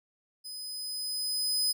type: tone with level ramp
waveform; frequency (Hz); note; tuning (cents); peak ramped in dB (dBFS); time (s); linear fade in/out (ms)
sawtooth; 5020; D#8; +15; -37 to -22; 0.44-1.73; 20
effects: none